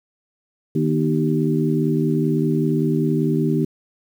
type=harmonic tone with a mistuned harmonic; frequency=77.78 Hz; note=D#2; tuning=in tune; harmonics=2 / 3 / 4 / 5; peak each=-20 / -22 / -23 / -24 dBFS; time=0.75-3.65 s; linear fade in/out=5 ms; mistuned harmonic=3; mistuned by=+53 cents; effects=8-bit